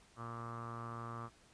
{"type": "tone with low-pass filter", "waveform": "sawtooth", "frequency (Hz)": 116.54, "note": "A#2", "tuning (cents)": 0, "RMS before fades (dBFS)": -45, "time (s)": [0.16, 1.3], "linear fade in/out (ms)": 50, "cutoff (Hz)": 1200, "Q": 9.3, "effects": ["pink hiss -65 dBFS RMS until 1.53 s", "resampled to 22050 Hz"]}